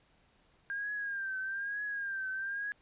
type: tone with vibrato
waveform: sine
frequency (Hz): 1604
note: G6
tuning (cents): +39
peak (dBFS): -34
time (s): 0.7-2.72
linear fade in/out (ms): 0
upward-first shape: triangle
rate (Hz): 1.1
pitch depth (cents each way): 87
effects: pink hiss -68 dBFS RMS until 2.81 s + resampled to 8000 Hz